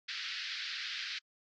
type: band-pass noise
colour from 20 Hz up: white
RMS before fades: -40 dBFS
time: 0.08-1.19 s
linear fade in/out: 10 ms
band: 1500 to 4900 Hz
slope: 48 dB/octave
effects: AAC 64 kbps